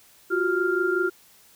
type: tone cluster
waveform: sine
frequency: 350.7 / 376 / 1396 Hz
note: F4 / F#4 / F6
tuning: +7 / +28 / -1 cents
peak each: -25 dBFS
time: 0.3-1.1 s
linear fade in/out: 20 ms
effects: white hiss -55 dBFS RMS until 1.55 s